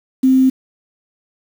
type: tone with quantisation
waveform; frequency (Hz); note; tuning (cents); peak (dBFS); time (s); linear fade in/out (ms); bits
sine; 261.6; C4; 0; -8; 0.23-0.5; 10; 6
effects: none